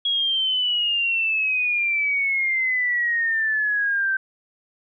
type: exponential sweep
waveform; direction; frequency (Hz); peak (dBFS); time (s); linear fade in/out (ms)
sine; down; 3322 to 1549; -19; 0.05-4.17; 5
effects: none